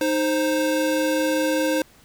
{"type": "tone pair together", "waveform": "square", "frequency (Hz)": [310.3, 525.5], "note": ["D#4", "C5"], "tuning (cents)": [-5, 7], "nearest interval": "major sixth", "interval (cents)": 912, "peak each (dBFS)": -23, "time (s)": [0.01, 1.82], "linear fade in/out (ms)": 2, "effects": ["pink hiss -53 dBFS RMS until 2.04 s"]}